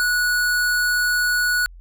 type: tone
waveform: square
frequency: 1467 Hz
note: F#6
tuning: 15 cents flat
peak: -18 dBFS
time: 0-1.66 s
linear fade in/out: 0 ms
effects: added 43 Hz sine -39 dBFS peak until 1.8 s